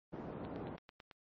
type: band-pass noise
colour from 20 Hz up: pink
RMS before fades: -45 dBFS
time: 0.12-0.77 s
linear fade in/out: 20 ms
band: 120 to 730 Hz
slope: 12 dB/octave
type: click train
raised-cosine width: 0.3 ms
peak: -36 dBFS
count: 7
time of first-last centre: 0.45-1.112 s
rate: 9.06 Hz
effects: MP3 32 kbps